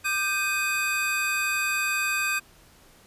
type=tone cluster; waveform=square; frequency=1198 / 1567 / 2508 Hz; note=D6 / G6 / D#7; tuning=+34 / -1 / +13 cents; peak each=-33 / -29 / -27 dBFS; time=0.04-2.4 s; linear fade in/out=20 ms; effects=pink hiss -55 dBFS RMS until 3.06 s + resampled to 32000 Hz